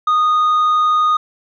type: tone with tanh clipping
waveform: sine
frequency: 1236 Hz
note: D#6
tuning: 12 cents flat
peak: -12 dBFS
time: 0.07-1.17 s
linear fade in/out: 5 ms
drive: 3 dB
effects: none